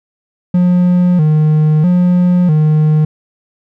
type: tone with vibrato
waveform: triangle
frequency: 165.7 Hz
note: E3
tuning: 9 cents sharp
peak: -5 dBFS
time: 0.54-3.05 s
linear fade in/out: 5 ms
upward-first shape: square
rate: 0.77 Hz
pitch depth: 130 cents each way
effects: none